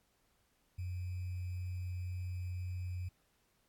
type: tone with sample-and-hold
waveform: sine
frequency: 90.2 Hz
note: F#2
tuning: 44 cents flat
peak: -37 dBFS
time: 0.78-3.09 s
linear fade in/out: 10 ms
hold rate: 2450 Hz
effects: pink hiss -75 dBFS RMS until 3.68 s + AAC 64 kbps